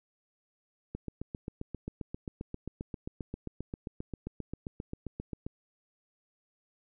click train, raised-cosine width 3 ms, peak -24 dBFS, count 35, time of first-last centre 0.95-5.465 s, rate 7.53 Hz, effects none

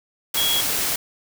sine tone in noise, 3322 Hz, G#7, in tune, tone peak -20 dBFS, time 0.37-0.61 s, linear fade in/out 5 ms, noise white, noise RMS -23 dBFS, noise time 0.34-0.96 s, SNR 0 dB, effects none

